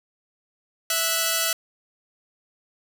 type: tone pair together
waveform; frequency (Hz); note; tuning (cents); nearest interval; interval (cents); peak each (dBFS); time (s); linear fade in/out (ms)
5% pulse; 657.5 / 1476; E5 / F#6; -5 / -5; octave + major second; 1400; -13; 0.9-1.53; 2
effects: none